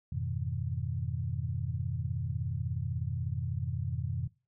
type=chord; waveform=sine; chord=F half-diminished seventh; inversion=none; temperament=equal; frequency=87.31 / 103.83 / 123.47 / 155.56 Hz; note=F2 / Ab2 / Cb3 / Eb3; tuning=0 / 0 / 0 / 0 cents; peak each=-36 / -39 / -35 / -39 dBFS; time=0.12-4.28 s; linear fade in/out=5 ms; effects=noise-tail reverb RT60 0.3 s tail -21 dB re dry